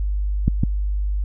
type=clicks; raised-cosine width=5 ms; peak=-4 dBFS; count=2; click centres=0.48 / 0.635 s; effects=added 50 Hz sine -19 dBFS peak until 1.24 s